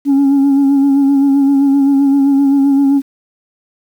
sine tone with vibrato, 277.2 Hz, C#4, in tune, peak -5 dBFS, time 0.05-3.02 s, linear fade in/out 50 ms, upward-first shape sine, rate 7.7 Hz, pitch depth 34 cents each way, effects tanh soft clip ceiling -6 dBFS + 7-bit

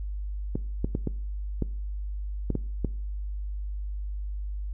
clicks, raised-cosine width 3 ms, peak -14 dBFS, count 8, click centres 0.555 / 0.845 / 0.951 / 1.073 / 1.623 / 2.503 / 2.553 / 2.847 s, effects noise-tail reverb RT60 0.5 s tail -21 dB re dry + added 50 Hz sine -30 dBFS peak until 4.73 s

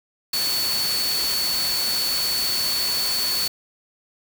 sine tone in noise, 4443 Hz, C#8, 3 cents sharp, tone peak -22 dBFS, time 0.33-3.48 s, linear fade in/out 5 ms, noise white, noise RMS -27 dBFS, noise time 0.33-3.48 s, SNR +2 dB, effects none

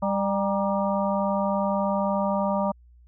harmonic tone with a mistuned harmonic, 198.7 Hz, G3, 24 cents sharp, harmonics 1 / 3 / 4 / 5 / 6, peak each -26 / -26 / -32 / -29 / -33 dBFS, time 0.02-2.72 s, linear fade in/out 10 ms, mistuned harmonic 5, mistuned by -85 cents, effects added 60 Hz sine -50 dBFS peak until 3.07 s

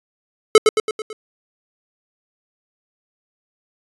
square tone with echo, 432.8 Hz, A4, 29 cents flat, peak -5 dBFS, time 0.55-0.58 s, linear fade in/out 2 ms, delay 110 ms, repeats 5, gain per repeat -5 dB, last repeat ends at 1.13 s, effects resampled to 24000 Hz

